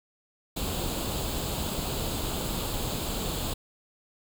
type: noise with comb filter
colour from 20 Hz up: pink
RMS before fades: -31 dBFS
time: 0.56-3.54 s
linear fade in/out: 10 ms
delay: 0.26 ms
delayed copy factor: +0.65
effects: none